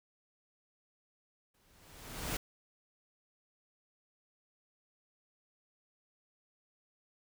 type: noise with exponential growth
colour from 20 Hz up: pink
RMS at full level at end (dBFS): -34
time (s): 1.54-2.37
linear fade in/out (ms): 5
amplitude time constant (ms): 180
effects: none